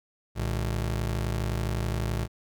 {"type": "ring-modulated tone", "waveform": "35% pulse", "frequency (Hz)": 87.31, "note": "F2", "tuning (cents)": 0, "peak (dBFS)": -22, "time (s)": [0.35, 2.28], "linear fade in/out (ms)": 50, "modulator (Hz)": 25.9, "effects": []}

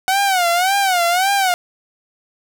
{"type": "tone with vibrato", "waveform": "sawtooth", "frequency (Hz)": 740, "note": "F#5", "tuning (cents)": 0, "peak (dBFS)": -10, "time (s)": [0.08, 1.54], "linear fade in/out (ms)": 0, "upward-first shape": "sine", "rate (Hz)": 1.8, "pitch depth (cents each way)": 140, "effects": []}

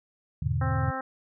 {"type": "chord", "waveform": "sine", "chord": "E dominant seventh", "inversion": "none", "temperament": "equal", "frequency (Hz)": [82.41, 103.83, 123.47, 146.83], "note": ["E2", "G#2", "B2", "D3"], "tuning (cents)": [0, 0, 0, 0], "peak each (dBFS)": -30, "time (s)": [0.42, 0.91], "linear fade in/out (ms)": 5}
{"type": "harmonic tone", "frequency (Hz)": 263.2, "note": "C4", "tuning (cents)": 10, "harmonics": [1, 2, 3, 4, 5, 6, 7], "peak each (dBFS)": [-38, -37, -35, -40, -35, -40, -43], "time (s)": [0.61, 1.01], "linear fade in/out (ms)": 5}
{"effects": []}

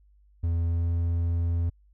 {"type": "tone with pitch glide", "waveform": "triangle", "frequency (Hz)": [84.1, 84.88], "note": ["E2", "F2"], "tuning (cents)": [35, -49], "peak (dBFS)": -21, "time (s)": [0.43, 1.7], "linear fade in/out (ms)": 10, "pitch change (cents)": 16, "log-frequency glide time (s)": [0.68, 0.87], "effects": ["added 50 Hz sine -56 dBFS peak until 1.93 s"]}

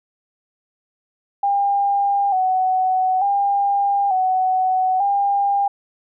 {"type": "tone with vibrato", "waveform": "sine", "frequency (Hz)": 774, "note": "G5", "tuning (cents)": -22, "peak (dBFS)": -15, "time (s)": [1.43, 5.68], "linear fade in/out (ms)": 5, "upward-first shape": "square", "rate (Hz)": 0.56, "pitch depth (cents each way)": 61, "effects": []}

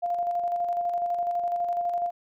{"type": "tone with tremolo", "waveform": "sine", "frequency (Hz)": 698.5, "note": "F5", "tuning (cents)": 0, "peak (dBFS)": -23, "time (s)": [0.02, 2.11], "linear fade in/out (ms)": 20, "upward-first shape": "square", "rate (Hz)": 12, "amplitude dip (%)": 35, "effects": []}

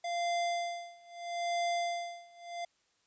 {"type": "tone with tremolo", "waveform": "square", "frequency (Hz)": 692, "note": "F5", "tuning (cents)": -16, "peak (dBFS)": -30, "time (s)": [0.04, 2.65], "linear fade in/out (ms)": 5, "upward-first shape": "sine", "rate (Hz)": 0.77, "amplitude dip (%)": 95, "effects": ["white hiss -73 dBFS RMS until 3.06 s", "resampled to 16000 Hz"]}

